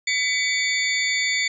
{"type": "tone cluster", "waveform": "sine", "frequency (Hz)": [2009, 2254, 3548, 4500, 7010], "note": ["B6", "C#7", "A7", "C#8", "A8"], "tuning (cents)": [29, 28, 14, 25, -7], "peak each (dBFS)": [-25, -24, -29, -28, -29], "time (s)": [0.07, 1.48], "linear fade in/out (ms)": 5, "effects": []}